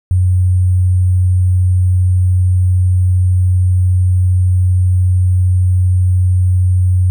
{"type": "tone with sample-and-hold", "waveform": "sine", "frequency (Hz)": 91.3, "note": "F#2", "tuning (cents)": -23, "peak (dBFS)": -8, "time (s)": [0.11, 7.1], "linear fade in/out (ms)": 0, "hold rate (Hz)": 8820, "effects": []}